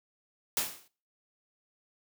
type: noise with exponential decay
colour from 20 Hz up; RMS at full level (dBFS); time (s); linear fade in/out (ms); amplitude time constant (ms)
white; -26; 0.57-0.88; 2; 66
effects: noise-tail reverb RT60 0.4 s tail -21 dB re dry + high-pass 100 Hz 12 dB/octave